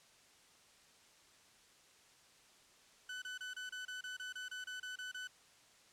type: tone bursts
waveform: 30% pulse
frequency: 1501 Hz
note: F#6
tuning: 24 cents sharp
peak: -40 dBFS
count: 14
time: 3.09-5.274 s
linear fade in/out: 5 ms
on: 130 ms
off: 28 ms
effects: white hiss -65 dBFS RMS until 5.92 s + low-pass 8000 Hz 12 dB/octave